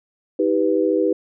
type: chord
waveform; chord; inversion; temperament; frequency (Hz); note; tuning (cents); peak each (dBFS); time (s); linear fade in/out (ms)
sine; Eb augmented; none; equal with one note detuned; 318.2 / 392 / 493.9; Eb4 / G4 / B4; +39 / 0 / 0; -20; 0.39-1.13; 5
effects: none